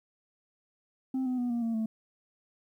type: tone with pitch steps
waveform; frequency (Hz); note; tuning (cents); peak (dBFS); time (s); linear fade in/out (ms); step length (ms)
sine; 261.6 / 253 / 244.6 / 236.6 / 228.8 / 221.3; C4 / B3 / B3 / A#3 / A#3 / A3; 0 / +42 / -16 / +26 / -32 / +10; -25; 1.14-1.86; 5; 120
effects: tanh soft clip ceiling -27 dBFS + 11-bit